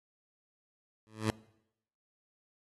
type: tone with exponential growth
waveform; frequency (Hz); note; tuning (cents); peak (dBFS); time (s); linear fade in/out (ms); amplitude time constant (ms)
15% pulse; 109.1; A2; -14; -19; 1.07-1.3; 0; 50
effects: noise-tail reverb RT60 0.8 s tail -23 dB re dry + AAC 32 kbps